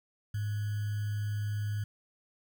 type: tone with sample-and-hold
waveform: sine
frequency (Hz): 104.3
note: G#2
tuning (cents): +8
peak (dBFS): -30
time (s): 0.34-1.84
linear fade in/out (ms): 5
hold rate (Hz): 1575
effects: none